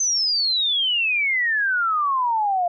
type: exponential sweep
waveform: sine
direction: down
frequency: 6270 to 687 Hz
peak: -18 dBFS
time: 0-2.68 s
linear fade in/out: 5 ms
effects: none